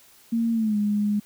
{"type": "tone with pitch glide", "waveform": "sine", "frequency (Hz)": [230, 207.3], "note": ["A#3", "G#3"], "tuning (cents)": [-23, -3], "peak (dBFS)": -20, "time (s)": [0.32, 1.2], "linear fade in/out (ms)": 10, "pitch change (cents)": -180, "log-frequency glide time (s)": [0.53, 0.77], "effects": ["white hiss -54 dBFS RMS until 1.25 s"]}